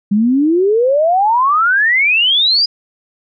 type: exponential sweep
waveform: sine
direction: up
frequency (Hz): 197.1 to 4965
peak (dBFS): -9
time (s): 0.11-2.66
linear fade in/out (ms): 10
effects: none